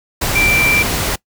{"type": "tone in noise", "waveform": "sine", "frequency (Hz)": 2349, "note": "D7", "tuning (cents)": 0, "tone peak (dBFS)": -12, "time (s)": [0.35, 0.83], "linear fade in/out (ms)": 10, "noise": "pink", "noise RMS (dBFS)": -18, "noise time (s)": [0.21, 1.16], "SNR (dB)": 3, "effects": ["noise-tail reverb RT60 0.1 s tail -22 dB re dry"]}